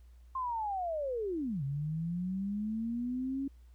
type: linear two-way sweep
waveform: sine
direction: down then up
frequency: 1064 to 134.2 to 277.3 Hz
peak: -32 dBFS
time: 0.35-3.48 s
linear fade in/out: 5 ms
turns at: 1.63 s
effects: added 60 Hz sine -53 dBFS peak until 3.74 s + pink hiss -74 dBFS RMS until 3.74 s